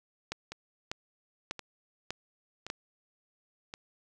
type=two click trains; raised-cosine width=0.2 ms; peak=-17 / -23 dBFS; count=5 / 4; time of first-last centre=0.32-2.701 / 0.52-3.739 s; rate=1.68 / 0.932 Hz; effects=none